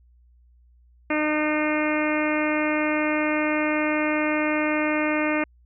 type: harmonic tone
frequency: 304.2 Hz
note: D#4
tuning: 39 cents flat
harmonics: 1 / 2 / 3 / 4 / 5 / 6 / 7 / 8 / 9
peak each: -24 / -27 / -33 / -32 / -33 / -33 / -30 / -32 / -38 dBFS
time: 1.1-5.44 s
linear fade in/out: 5 ms
effects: added 60 Hz sine -53 dBFS peak until 5.65 s